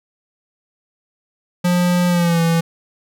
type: tone with pitch glide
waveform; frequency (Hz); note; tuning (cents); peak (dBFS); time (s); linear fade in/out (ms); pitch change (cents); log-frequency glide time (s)
square; 177.3 to 166.39; F3 to E3; +26 to +16; -14; 1.64-2.61; 10; -110; 2.08-2.41
effects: none